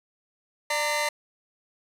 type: tone cluster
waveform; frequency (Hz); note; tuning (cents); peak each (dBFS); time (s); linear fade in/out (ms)
sawtooth; 591 / 918 / 2047; D5 / A#5 / C7; +11 / -27 / -38; -25; 0.7-1.09; 5
effects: low-pass 11000 Hz 12 dB/octave + 8-bit